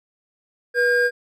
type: tone pair together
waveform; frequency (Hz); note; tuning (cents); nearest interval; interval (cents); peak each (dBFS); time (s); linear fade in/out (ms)
triangle; 486.4 / 1613.1; B4 / G6; -26 / +49; octave + major sixth; 2075; -17 / -16; 0.74-1.11; 50
effects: none